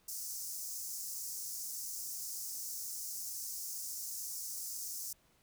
pink high-pass noise, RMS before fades -42 dBFS, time 0.08-5.13 s, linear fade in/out 5 ms, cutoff 5300 Hz, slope 48 dB/octave, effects pink hiss -70 dBFS RMS until 5.42 s

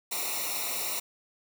white noise with comb filter, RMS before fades -32 dBFS, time 0.11-1 s, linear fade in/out 10 ms, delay 0.62 ms, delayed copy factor -0.9, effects none

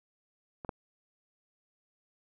clicks, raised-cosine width 1 ms, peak -27 / -20 dBFS, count 2, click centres 0.648 / 0.692 s, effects none

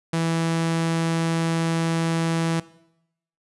sawtooth tone, 164.81 Hz, E3, in tune, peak -17 dBFS, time 0.13-2.6 s, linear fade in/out 5 ms, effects noise-tail reverb RT60 0.8 s tail -19 dB re dry + resampled to 24000 Hz

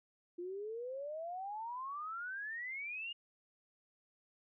sine exponential sweep, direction up, 343 to 2876 Hz, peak -40 dBFS, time 0.38-3.13 s, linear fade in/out 10 ms, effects none

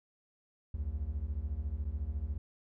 triangle beating tone pair, 63.9 / 77.9 Hz, C2 / D#2, -40 / +3 cents, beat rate 14 Hz, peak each -35 / -34 dBFS, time 0.74-2.38 s, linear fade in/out 5 ms, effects none

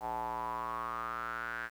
square tone with band-pass filter sweep, 58.1 Hz, A#1, 5 cents flat, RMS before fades -38 dBFS, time 0-1.7 s, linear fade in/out 50 ms, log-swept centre 820 to 1600 Hz, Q 7.3, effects 10-bit

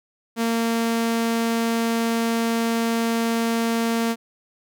sawtooth tone, 229.6 Hz, A#3, 26 cents flat, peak -16 dBFS, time 0.36-4.16 s, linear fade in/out 50 ms, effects none

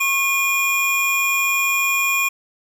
square tone pair together, 1091 / 2428 Hz, C#6 / D#7, -28 / -43 cents, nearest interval octave + major second, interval 1385 cents, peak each -25 / -18 dBFS, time 0-2.29 s, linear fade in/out 10 ms, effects none

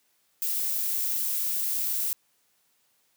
violet noise, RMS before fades -28 dBFS, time 0.42-2.13 s, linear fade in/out 0 ms, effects white hiss -69 dBFS RMS until 3.16 s + high-pass 100 Hz 12 dB/octave

